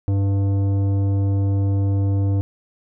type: tone with tanh clipping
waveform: triangle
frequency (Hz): 98.7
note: G2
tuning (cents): +12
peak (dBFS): -18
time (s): 0.08-2.41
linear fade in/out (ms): 0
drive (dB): 16
effects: none